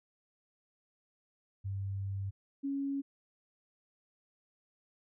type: tone pair in turn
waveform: sine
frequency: 98 / 277.2 Hz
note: G2 / C#4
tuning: 0 / 0 cents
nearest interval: octave + tritone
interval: 1800 cents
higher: second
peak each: -34 / -32 dBFS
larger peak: second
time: 1.64-2.31 / 2.63-3.02 s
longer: first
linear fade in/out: 20 ms
effects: none